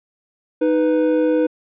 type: tone pair together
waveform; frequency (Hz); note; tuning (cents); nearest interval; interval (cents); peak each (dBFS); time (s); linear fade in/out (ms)
triangle; 311.1 / 494.5; D#4 / B4; 0 / +2; minor sixth; 802; -15; 0.61-1.47; 10
effects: resampled to 8000 Hz